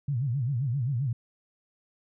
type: tone with vibrato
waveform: sine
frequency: 129.1 Hz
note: C3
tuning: 23 cents flat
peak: -25 dBFS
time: 0.08-1.13 s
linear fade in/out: 5 ms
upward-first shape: sine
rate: 7.6 Hz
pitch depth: 210 cents each way
effects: none